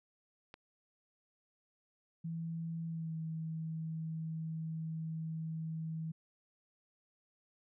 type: click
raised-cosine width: 0.3 ms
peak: -33 dBFS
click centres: 0.541 s
type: tone with pitch glide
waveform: sine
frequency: 164.81 to 160.58 Hz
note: E3 to E3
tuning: 0 to -45 cents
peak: -37 dBFS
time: 2.24-6.12 s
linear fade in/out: 10 ms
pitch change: -45 cents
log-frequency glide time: 2.87-3.15 s
effects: none